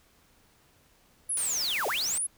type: linear two-way sweep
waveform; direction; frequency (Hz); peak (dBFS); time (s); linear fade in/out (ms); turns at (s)
sine; down then up; 11175 to 360 to 11175; -27; 1.29-2.27; 10; 1.87
type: noise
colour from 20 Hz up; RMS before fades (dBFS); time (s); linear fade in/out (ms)
white; -38; 1.37-2.18; 0
effects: pink hiss -63 dBFS RMS until 2.37 s